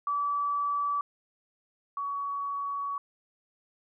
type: tone pair in turn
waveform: sine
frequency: 1152 / 1127 Hz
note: D6 / C#6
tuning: -34 / +28 cents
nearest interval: unison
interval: 38 cents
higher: first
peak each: -26 / -30 dBFS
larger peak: first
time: 0.07-1.01 / 1.97-2.98 s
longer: second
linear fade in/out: 2 ms
effects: none

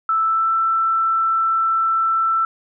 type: tone with pitch glide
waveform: sine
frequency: 1318.5 to 1332.3 Hz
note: E6 to E6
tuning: 0 to +18 cents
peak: -15 dBFS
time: 0.09-2.45 s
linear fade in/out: 2 ms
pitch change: +18 cents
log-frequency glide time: 0.23-0.54 s
effects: none

